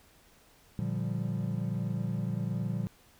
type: chord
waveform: triangle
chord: G minor seventh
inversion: first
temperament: equal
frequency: 116.54 / 146.83 / 174.61 / 196 Hz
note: Bb2 / D3 / F3 / G3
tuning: 0 / 0 / 0 / 0 cents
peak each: -32 / -35 / -33 / -35 dBFS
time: 0.79-2.87 s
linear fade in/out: 0 ms
effects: pink hiss -61 dBFS RMS until 3.19 s